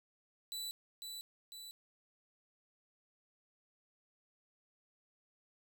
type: tone with echo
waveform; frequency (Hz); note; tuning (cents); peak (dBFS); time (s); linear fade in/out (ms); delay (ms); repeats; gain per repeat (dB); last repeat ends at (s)
sawtooth; 3967; B7; +7; -37; 0.52-0.71; 0; 500; 2; -4; 1.71
effects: none